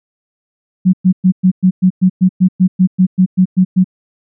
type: tone bursts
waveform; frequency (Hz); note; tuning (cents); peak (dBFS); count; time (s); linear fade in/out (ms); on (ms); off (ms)
sine; 185; F#3; 0; -5; 16; 0.85-3.844; 20; 84; 110
effects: none